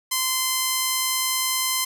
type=tone; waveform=5% pulse; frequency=1035 Hz; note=C6; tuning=19 cents flat; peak=-9 dBFS; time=0.11-1.85 s; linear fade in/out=10 ms; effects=none